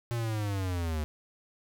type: linear sweep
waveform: square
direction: down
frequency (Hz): 120 to 74.4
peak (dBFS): -30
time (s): 0.11-1.04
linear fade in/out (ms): 0
effects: none